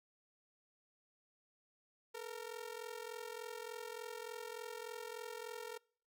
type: ring-modulated tone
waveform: sawtooth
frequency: 460 Hz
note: A#4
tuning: 23 cents flat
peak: -38 dBFS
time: 2.14-5.78 s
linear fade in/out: 10 ms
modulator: 21.7 Hz
effects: noise-tail reverb RT60 0.5 s tail -26 dB re dry